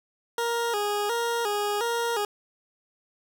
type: tone with vibrato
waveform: 20% pulse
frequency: 440 Hz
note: A4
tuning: in tune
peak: -20 dBFS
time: 0.38-2.25 s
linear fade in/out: 2 ms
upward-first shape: square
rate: 1.4 Hz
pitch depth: 110 cents each way
effects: none